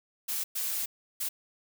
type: noise bursts at uneven times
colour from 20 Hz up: blue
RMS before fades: -32 dBFS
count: 3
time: 0.28-0.44 / 0.55-0.86 / 1.2-1.29 s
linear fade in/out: 10 ms
effects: none